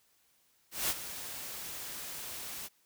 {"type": "noise with ADSR envelope", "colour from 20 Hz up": "white", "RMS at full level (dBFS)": -30, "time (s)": [0.71, 2.69], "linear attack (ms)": 190, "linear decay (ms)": 34, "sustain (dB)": -12, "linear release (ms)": 35, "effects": ["white hiss -70 dBFS RMS until 2.85 s"]}